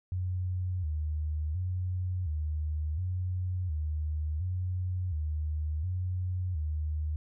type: tone with vibrato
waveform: sine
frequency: 83.6 Hz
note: E2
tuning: 25 cents sharp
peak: -29 dBFS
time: 0.12-7.16 s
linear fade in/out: 0 ms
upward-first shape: square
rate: 0.7 Hz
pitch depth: 150 cents each way
effects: none